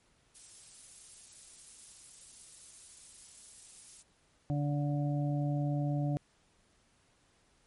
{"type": "noise", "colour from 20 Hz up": "violet", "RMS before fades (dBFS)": -47, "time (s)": [0.34, 4.03], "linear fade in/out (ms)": 20}
{"type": "harmonic tone", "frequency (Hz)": 145, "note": "D3", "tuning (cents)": -22, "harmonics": [1, 2, 4, 5], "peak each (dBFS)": [-30, -36, -42, -44], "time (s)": [4.5, 6.17], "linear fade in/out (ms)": 0}
{"effects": ["pink hiss -69 dBFS RMS until 7.66 s", "MP3 48 kbps"]}